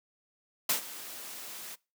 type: noise with ADSR envelope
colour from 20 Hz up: white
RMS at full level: -26 dBFS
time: 0.69-1.76 s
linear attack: 5 ms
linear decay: 110 ms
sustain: -17 dB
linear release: 21 ms
effects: noise-tail reverb RT60 0.3 s tail -24 dB re dry + high-pass 200 Hz 12 dB/octave